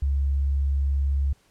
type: tone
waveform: sine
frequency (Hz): 69.3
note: C#2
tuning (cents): 0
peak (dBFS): -20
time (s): 0.02-1.33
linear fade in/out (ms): 5
effects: pink hiss -62 dBFS RMS until 1.5 s + low-pass 11000 Hz 12 dB/octave